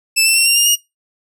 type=tone with pitch steps; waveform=15% pulse; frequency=2637 / 2680 / 2724 / 2768 / 2813 / 2859 Hz; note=E7 / E7 / F7 / F7 / F7 / F7; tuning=0 / +28 / -44 / -16 / +12 / +40 cents; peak=-3 dBFS; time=0.16-0.76 s; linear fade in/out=20 ms; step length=100 ms; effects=noise-tail reverb RT60 0.2 s tail -20 dB re dry